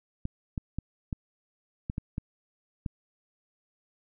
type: clicks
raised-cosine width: 5 ms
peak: -19 dBFS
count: 8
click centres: 0.254 / 0.578 / 0.786 / 1.128 / 1.899 / 1.981 / 2.181 / 2.862 s
effects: none